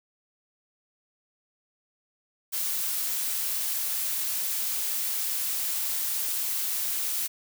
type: noise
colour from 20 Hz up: blue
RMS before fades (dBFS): -29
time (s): 2.52-7.28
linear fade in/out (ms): 20
effects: none